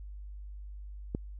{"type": "click", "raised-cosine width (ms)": 3, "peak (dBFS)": -19, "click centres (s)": 1.149, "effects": ["added 50 Hz sine -41 dBFS peak until 1.39 s"]}